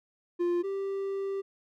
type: tone pair in turn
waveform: triangle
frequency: 349.2 / 392 Hz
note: F4 / G4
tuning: 0 / 0 cents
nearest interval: major second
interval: 200 cents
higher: second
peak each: -23 / -28 dBFS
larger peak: first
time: 0.39-0.63 / 0.63-1.42 s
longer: second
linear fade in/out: 20 ms
effects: none